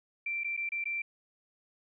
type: tone with dropouts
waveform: sine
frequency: 2351 Hz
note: D7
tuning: 1 cent sharp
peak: -31 dBFS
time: 0.26-1.02 s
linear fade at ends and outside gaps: 5 ms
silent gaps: 0.436-0.444 / 0.567-0.574 / 0.691-0.719 / 0.841-0.855 s
effects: none